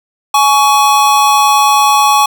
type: tone pair together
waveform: square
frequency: 841 / 1122.6 Hz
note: G#5 / C#6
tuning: +22 / +22 cents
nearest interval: perfect fourth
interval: 500 cents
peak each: -10 dBFS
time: 0.34-2.26 s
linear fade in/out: 5 ms
effects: none